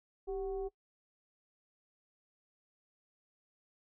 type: tone with frequency modulation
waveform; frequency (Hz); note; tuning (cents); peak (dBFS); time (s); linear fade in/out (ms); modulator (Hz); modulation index
sine; 390; G4; -9; -35; 0.27-0.69; 20; 357; 0.56
effects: noise-tail reverb RT60 0.1 s tail -20 dB re dry

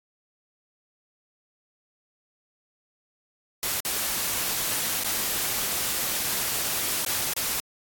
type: noise with dropouts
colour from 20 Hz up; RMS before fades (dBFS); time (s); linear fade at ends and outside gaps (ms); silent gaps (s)
white; -27; 3.63-7.6; 0; 3.803-3.85 / 5.036-5.046 / 7.049-7.064 / 7.335-7.365
effects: AAC 64 kbps

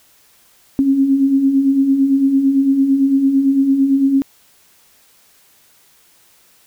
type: beating tone pair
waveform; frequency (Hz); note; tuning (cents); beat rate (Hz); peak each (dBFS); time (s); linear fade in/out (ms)
sine; 264.9 / 273.8; C4 / C#4; +22 / -21; 8.9; -20 / -11; 0.79-4.22; 0
effects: white hiss -52 dBFS RMS until 6.66 s

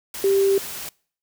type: tone in noise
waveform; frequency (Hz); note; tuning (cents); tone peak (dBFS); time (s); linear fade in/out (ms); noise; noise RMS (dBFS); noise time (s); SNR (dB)
sine; 392; G4; 0; -15; 0.24-0.58; 2; white; -33; 0.14-0.89; +15
effects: noise-tail reverb RT60 0.5 s tail -25 dB re dry

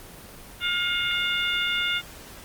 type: harmonic tone with a mistuned harmonic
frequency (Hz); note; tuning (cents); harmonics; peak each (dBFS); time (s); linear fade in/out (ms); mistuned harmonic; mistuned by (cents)
708; F5; +23; 2 / 3 / 4 / 5; -28 / -29 / -28 / -29; 0.6-2.02; 50; 3; +19
effects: pink hiss -44 dBFS RMS until 2.44 s + Opus 24 kbps

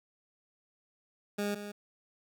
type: tone pair in turn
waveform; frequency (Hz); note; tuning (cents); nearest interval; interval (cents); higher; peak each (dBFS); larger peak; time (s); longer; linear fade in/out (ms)
20% pulse; 204.8 / 205.7; G#3 / G#3; -24 / -16; unison; 8; second; -26 / -35; first; 1.38-1.55 / 1.55-1.72; neither; 10
effects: 11-bit

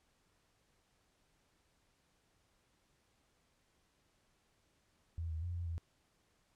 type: tone with pitch steps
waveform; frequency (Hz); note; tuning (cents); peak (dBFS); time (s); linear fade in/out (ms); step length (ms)
sine; 83 / 79.8 / 87.3 / 86.4 / 83.3; E2 / D#2 / F2 / F2 / E2; +12 / +44 / 0 / -18 / +19; -37; 5.18-5.78; 0; 120
effects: pink hiss -75 dBFS RMS until 6.55 s + low-pass 10000 Hz 12 dB/octave

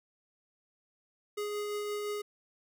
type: tone with tremolo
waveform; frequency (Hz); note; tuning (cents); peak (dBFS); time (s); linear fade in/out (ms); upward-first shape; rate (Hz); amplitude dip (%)
square; 415.3; G#4; 0; -33; 1.37-2.22; 10; triangle; 5.8; 25
effects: none

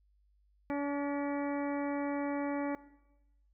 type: harmonic tone with a mistuned harmonic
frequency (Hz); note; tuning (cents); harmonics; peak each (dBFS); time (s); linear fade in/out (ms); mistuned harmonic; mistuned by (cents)
285.7; D4; -48; 1 / 2 / 3 / 4 / 5 / 6 / 7 / 8; -33 / -38 / -41 / -47 / -49 / -51 / -49 / -50; 0.7-2.75; 0; 7; -47
effects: noise-tail reverb RT60 1.0 s tail -19 dB re dry + added 50 Hz sine -66 dBFS peak until 3.53 s

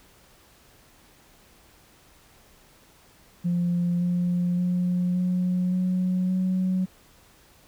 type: tone with pitch steps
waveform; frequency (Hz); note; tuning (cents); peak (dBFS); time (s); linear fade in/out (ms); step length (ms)
sine; 174.61 / 176.74 / 178.9 / 181.08 / 183.29 / 185.53; F3 / F3 / F3 / F#3 / F#3 / F#3; 0 / +21 / +42 / -37 / -16 / +5; -20; 3.44-6.86; 20; 570
effects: tanh soft clip ceiling -18 dBFS + pink hiss -56 dBFS RMS until 7.67 s

